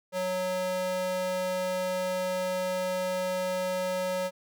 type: tone with high-pass filter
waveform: square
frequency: 183.9 Hz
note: F#3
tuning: 10 cents flat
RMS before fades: -30 dBFS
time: 0.12-4.31 s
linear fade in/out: 50 ms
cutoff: 420 Hz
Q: 7
effects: none